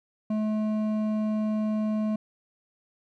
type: tone with hard clipping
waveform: triangle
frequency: 214.9 Hz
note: A3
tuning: 41 cents flat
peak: -26 dBFS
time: 0.3-2.16 s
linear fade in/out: 5 ms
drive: 12 dB
effects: none